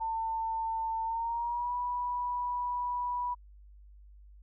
sine tone with pitch glide, 898 to 979.3 Hz, A5 to B5, +35 to -15 cents, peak -30 dBFS, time 0-3.35 s, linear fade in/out 20 ms, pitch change +150 cents, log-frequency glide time 1.02-1.74 s, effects added 50 Hz sine -51 dBFS peak until 4.42 s

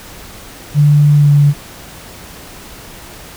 sine tone with pitch glide, 146.83 to 144.56 Hz, D3 to D3, 0 to -27 cents, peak -5 dBFS, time 0.74-1.54 s, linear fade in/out 50 ms, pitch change -27 cents, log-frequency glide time 1.16-1.32 s, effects pink hiss -34 dBFS RMS until 3.36 s

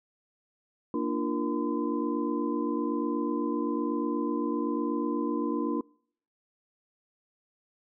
sine tone cluster, 234.3 / 295.4 / 343.4 / 469.2 / 1020 Hz, A#3 / D4 / F4 / A#4 / C6, +9 / +10 / -29 / +11 / -44 cents, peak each -33 / -30 / -33 / -36 / -37 dBFS, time 0.94-5.81 s, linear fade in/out 2 ms, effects noise-tail reverb RT60 0.6 s tail -26 dB re dry

